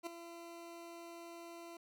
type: tone with ADSR envelope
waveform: 20% pulse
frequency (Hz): 339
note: E4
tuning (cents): +49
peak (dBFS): -33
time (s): 0.03-1.77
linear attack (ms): 37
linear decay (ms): 6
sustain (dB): -11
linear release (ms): 4
effects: none